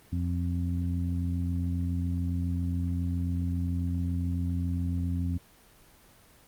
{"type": "harmonic tone", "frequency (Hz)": 87.31, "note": "F2", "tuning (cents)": 0, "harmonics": [1, 2, 3], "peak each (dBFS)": [-28, -34, -35], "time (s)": [0.12, 5.38], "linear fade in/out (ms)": 10, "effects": ["pink hiss -57 dBFS RMS until 6.47 s", "Opus 24 kbps"]}